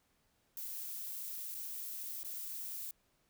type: noise with dropouts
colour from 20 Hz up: violet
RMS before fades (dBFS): -43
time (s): 0.57-2.91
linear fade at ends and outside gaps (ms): 1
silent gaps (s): 1.544-1.548 / 2.232-2.247
effects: pink hiss -75 dBFS RMS until 3.29 s